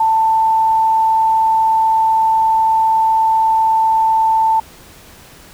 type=tone; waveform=sine; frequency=888 Hz; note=A5; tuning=16 cents sharp; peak=-10 dBFS; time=0-4.6 s; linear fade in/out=5 ms; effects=pink hiss -41 dBFS RMS until 5.53 s